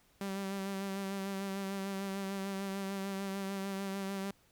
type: tone with vibrato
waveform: sawtooth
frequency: 195.2 Hz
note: G3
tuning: 7 cents flat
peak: -32 dBFS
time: 0.21-4.31 s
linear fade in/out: 2 ms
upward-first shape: sine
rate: 6.7 Hz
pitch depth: 27 cents each way
effects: pink hiss -68 dBFS RMS until 4.51 s